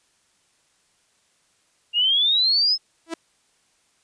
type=exponential sweep; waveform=sine; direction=up; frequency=2794 to 5240 Hz; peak=-16 dBFS; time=1.93-2.78 s; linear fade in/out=50 ms
type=tone with exponential growth; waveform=sawtooth; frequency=329.6 Hz; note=E4; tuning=in tune; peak=-19 dBFS; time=3.06-3.14 s; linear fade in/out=5 ms; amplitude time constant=17 ms
effects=white hiss -64 dBFS RMS until 4.03 s + resampled to 22050 Hz